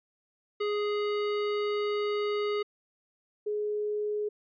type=tone pair in turn; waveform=square / sine; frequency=415.3 / 419.4 Hz; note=G#4 / G#4; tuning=0 / +17 cents; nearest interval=unison; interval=17 cents; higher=second; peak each=-28 dBFS; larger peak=neither; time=0.6-2.63 / 3.46-4.29 s; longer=first; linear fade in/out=10 ms; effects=resampled to 11025 Hz